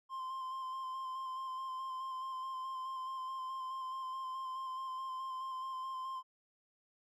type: tone with vibrato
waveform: triangle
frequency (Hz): 1046.5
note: C6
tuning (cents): 0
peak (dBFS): -37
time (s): 0.09-6.23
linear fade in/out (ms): 50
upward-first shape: square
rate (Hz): 4.7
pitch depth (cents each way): 17
effects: none